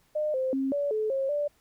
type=tone with pitch steps; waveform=sine; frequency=607 / 521 / 268.6 / 573 / 432.1 / 539 / 585 Hz; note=D#5 / C5 / C4 / D5 / A4 / C#5 / D5; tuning=-43 / -7 / +46 / -43 / -31 / -49 / -7 cents; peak=-25 dBFS; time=0.15-1.48 s; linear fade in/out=10 ms; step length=190 ms; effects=pink hiss -66 dBFS RMS until 1.6 s